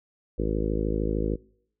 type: harmonic tone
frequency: 53.3 Hz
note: G#1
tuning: 46 cents sharp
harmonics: 1 / 2 / 3 / 4 / 5 / 6 / 7 / 8 / 9 / 10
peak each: -28 / -35 / -34 / -34 / -35 / -33 / -33 / -35 / -34 / -43 dBFS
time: 0.38-1.36 s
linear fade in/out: 10 ms
effects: noise-tail reverb RT60 0.7 s tail -25 dB re dry